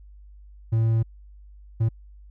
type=tone bursts at uneven times; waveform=triangle; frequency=112.8 Hz; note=A2; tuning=44 cents sharp; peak=-16 dBFS; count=2; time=0.72-1.03 / 1.8-1.89 s; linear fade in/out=10 ms; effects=added 50 Hz sine -44 dBFS peak until 2.3 s